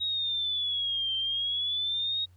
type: exponential two-way sweep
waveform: sine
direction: down then up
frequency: 3809 to 3133 to 3779 Hz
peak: -27 dBFS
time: 0-2.26 s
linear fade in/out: 20 ms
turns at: 1.15 s
effects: added 90 Hz sine -54 dBFS peak until 2.36 s + pink hiss -70 dBFS RMS until 2.36 s